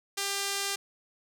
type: tone with band-pass filter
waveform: sawtooth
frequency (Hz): 397.4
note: G4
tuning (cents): +24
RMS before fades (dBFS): -32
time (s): 0.17-0.76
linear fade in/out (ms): 10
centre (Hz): 6700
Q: 0.67
effects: none